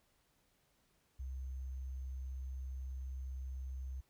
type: tone with sample-and-hold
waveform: sine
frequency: 65.41 Hz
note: C2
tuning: in tune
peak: -40 dBFS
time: 1.19-4.01 s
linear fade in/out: 10 ms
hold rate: 6300 Hz
effects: pink hiss -75 dBFS RMS until 4.09 s